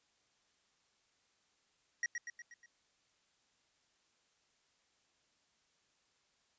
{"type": "tone with echo", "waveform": "square", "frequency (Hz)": 1900, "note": "A#6", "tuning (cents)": 33, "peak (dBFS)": -33, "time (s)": [2.03, 2.06], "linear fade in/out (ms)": 2, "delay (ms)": 120, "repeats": 5, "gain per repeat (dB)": -5, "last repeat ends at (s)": 2.66, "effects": ["white hiss -75 dBFS RMS until 6.58 s", "resampled to 16000 Hz"]}